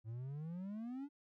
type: exponential sweep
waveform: triangle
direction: up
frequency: 107.8 to 293.7 Hz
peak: -40 dBFS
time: 0.04-1.09 s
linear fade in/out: 50 ms
effects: none